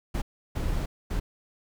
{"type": "noise bursts at uneven times", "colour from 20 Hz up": "brown", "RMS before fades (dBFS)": -28, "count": 3, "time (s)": [[0.14, 0.22], [0.55, 0.86], [1.1, 1.2]], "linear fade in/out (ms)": 10, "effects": []}